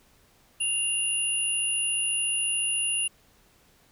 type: tone pair together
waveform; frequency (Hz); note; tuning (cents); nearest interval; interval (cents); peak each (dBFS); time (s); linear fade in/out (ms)
sine; 2794 / 9957; F7 / D#9; 0 / 0; octave + minor seventh; 2200; -27; 0.6-3.08; 10
effects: pink hiss -61 dBFS RMS until 3.91 s